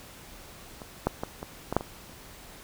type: clicks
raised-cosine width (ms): 1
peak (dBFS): -26 / -9 / -16 / -21 / -15 / -7 / -21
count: 7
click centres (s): 0.818 / 1.07 / 1.235 / 1.429 / 1.726 / 1.766 / 1.809
effects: pink hiss -48 dBFS RMS until 2.63 s